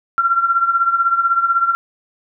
sine tone with tremolo, 1368 Hz, F6, 36 cents flat, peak -9 dBFS, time 0.18-1.75 s, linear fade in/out 0 ms, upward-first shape triangle, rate 16 Hz, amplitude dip 80%, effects none

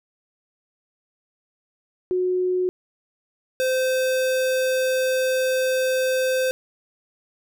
sine / square tone pair in turn, 365.6 / 517 Hz, F#4 / C5, -21 / -21 cents, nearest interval tritone, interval 600 cents, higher second, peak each -19 / -20 dBFS, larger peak first, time 2.11-2.69 / 3.6-6.51 s, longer second, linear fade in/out 0 ms, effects none

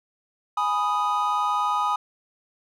triangle chord, G# minor, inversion none, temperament equal, 830.6 / 987.8 / 1244.5 Hz, G#5 / B5 / D#6, 0 / 0 / 0 cents, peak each -25 / -25 / -22 dBFS, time 0.57-1.96 s, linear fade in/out 5 ms, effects none

